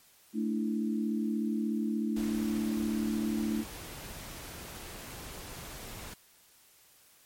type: chord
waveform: sine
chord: A suspended fourth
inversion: none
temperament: just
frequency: 220 / 293.3 / 330 Hz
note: A3 / D4 / E4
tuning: 0 / -2 / +2 cents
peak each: -30 / -35 / -36 dBFS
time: 0.33-3.65 s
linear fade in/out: 50 ms
type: noise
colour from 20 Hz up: pink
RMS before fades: -44 dBFS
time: 2.16-6.14 s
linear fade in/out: 5 ms
effects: white hiss -61 dBFS RMS until 7.25 s + MP3 64 kbps